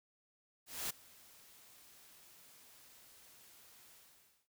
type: noise with ADSR envelope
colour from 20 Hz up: white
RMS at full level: -38 dBFS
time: 0.66-4.48 s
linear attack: 240 ms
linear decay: 9 ms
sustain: -23 dB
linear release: 550 ms
effects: none